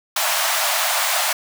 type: high-pass noise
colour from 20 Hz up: pink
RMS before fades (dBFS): -20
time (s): 0.16-1.33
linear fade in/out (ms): 5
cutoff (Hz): 600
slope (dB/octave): 96
effects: none